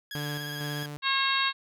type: tone with vibrato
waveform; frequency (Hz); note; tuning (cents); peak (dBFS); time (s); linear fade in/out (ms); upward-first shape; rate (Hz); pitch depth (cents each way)
20% pulse; 1648; G#6; -14; -31; 0.11-0.86; 2; sine; 17; 34
type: tone with tremolo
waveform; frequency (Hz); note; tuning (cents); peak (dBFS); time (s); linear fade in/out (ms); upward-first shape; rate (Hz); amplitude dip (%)
sawtooth; 146.9; D3; +1; -28; 0.15-0.97; 0; square; 2.2; 40
type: harmonic tone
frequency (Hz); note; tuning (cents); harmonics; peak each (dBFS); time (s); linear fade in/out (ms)
542; C#5; -39; 2 / 3 / 4 / 5 / 6 / 7 / 8; -29 / -30 / -34 / -32 / -36 / -30 / -35; 1.02-1.53; 50
effects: none